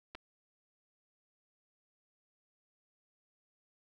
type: clicks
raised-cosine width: 0.3 ms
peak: -30 dBFS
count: 2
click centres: 0.149 / 0.152 s
effects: none